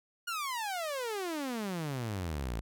sawtooth exponential sweep, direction down, 1452 to 51.91 Hz, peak -30 dBFS, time 0.27-2.61 s, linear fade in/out 10 ms, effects none

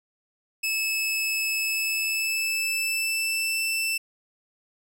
sawtooth tone with pitch glide, 2604 to 2663 Hz, E7 to E7, -22 to +17 cents, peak -21 dBFS, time 0.63-3.98 s, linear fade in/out 10 ms, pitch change +39 cents, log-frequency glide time 1.59-3.61 s, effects none

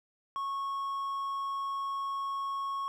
triangle tone, 1100 Hz, C#6, 14 cents flat, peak -30 dBFS, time 0.36-2.88 s, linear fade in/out 0 ms, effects none

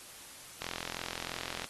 click train, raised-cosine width 0.2 ms, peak -19 dBFS, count 45, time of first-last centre 0.62-1.643 s, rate 43 Hz, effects white hiss -50 dBFS RMS until 1.69 s + AAC 32 kbps

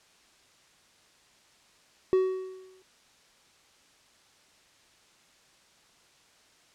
triangle tone with exponential decay, 375.1 Hz, F#4, 24 cents sharp, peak -16 dBFS, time 2.13-2.82 s, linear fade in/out 0 ms, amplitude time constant 150 ms, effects white hiss -61 dBFS RMS until 6.74 s + low-pass 7000 Hz 12 dB/octave

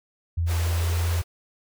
sine tone with pitch glide, 84.3 to 85.43 Hz, E2 to F2, +39 to -38 cents, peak -21 dBFS, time 0.37-1.22 s, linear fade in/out 10 ms, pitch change +23 cents, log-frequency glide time 0.65-1.03 s
pink high-pass noise, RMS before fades -35 dBFS, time 0.46-1.24 s, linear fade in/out 50 ms, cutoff 310 Hz, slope 96 dB/octave
effects none

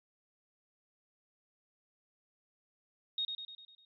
sine tone with echo, 3729 Hz, A#7, in tune, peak -31 dBFS, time 3.18-3.25 s, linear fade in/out 2 ms, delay 100 ms, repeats 6, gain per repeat -5 dB, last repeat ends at 3.85 s, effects MP3 64 kbps

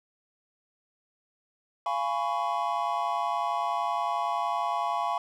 triangle chord, C# dominant seventh, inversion first, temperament just, 693 / 831.5 / 997.9 / 1108.7 Hz, E#5 / G#5 / B5 / C#6, -14 / +2 / +18 / 0 cents, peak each -30 dBFS, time 1.86-5.18 s, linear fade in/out 2 ms, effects none

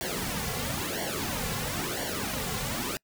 pink noise with flanger, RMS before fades -32 dBFS, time 0.01-2.97 s, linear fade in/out 0 ms, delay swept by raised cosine 0.78 to 3.28 ms, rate 0.99 Hz, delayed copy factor -0.85, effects noise-tail reverb RT60 0.1 s tail -26 dB re dry

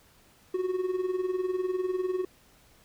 triangle tone with tremolo, 368.6 Hz, F#4, 7 cents flat, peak -22 dBFS, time 0.54-2.25 s, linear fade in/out 5 ms, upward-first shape sine, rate 20 Hz, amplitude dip 70%, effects pink hiss -60 dBFS RMS until 2.84 s

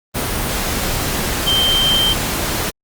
sine tone in noise, 3136 Hz, G7, in tune, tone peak -13 dBFS, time 1.46-2.14 s, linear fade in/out 20 ms, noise pink, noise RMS -20 dBFS, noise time 0.14-2.71 s, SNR +4 dB, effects Opus 32 kbps

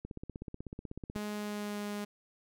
click train, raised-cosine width 3 ms, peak -28 dBFS, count 19, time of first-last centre 0.05-1.161 s, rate 16.2 Hz
sawtooth tone with pitch glide, 209.1 to 206.2 Hz, G#3 to G#3, +12 to -12 cents, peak -32 dBFS, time 1.15-2.05 s, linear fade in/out 10 ms, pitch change -24 cents, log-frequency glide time 1.3-1.84 s
effects none

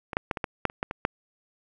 clicks, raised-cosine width 0.5 ms, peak -18 / -8 / -11 / -16 / -12 / -7 / -26 / -12 / -16 / -7 dBFS, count 10, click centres 0.132 / 0.169 / 0.312 / 0.372 / 0.442 / 0.653 / 0.699 / 0.829 / 0.911 / 1.051 s, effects none

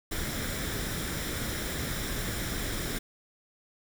pink noise with comb filter, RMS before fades -33 dBFS, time 0.11-2.99 s, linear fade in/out 10 ms, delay 0.55 ms, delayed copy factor +0.5, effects none

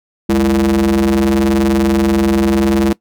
square ring-modulated tone, 65.41 Hz, C2, in tune, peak -8 dBFS, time 0.29-2.93 s, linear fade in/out 5 ms, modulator 272 Hz, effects noise-tail reverb RT60 0.1 s tail -20 dB re dry

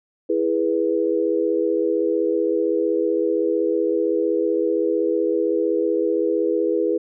sine chord, E major, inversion none, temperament equal with one note detuned, 329.6 / 415.3 / 491 Hz, E4 / G#4 / B4, 0 / 0 / -10 cents, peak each -22 dBFS, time 0.29-6.98 s, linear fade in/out 10 ms, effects none

